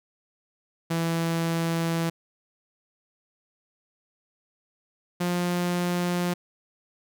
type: tone pair in turn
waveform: sawtooth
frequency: 166 / 176.49 Hz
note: E3 / F3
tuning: +12 / +18 cents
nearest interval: minor second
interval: 106 cents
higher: second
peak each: -20 dBFS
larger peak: neither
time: 0.9-2.1 / 5.2-6.34 s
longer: first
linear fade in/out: 10 ms
effects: none